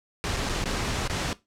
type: noise with dropouts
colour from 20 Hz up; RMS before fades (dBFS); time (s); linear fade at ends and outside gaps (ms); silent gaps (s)
pink; -28; 0.24-1.33; 0; 0.364-0.368 / 0.491-0.495 / 0.64-0.657 / 1.076-1.098
effects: noise-tail reverb RT60 0.2 s tail -17 dB re dry + low-pass 7000 Hz 12 dB/octave